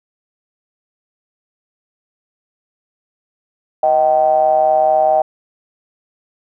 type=ring-modulated tone; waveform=triangle; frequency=72.3 Hz; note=D2; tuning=27 cents flat; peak=-5 dBFS; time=3.83-5.22 s; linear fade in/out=5 ms; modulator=699 Hz; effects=none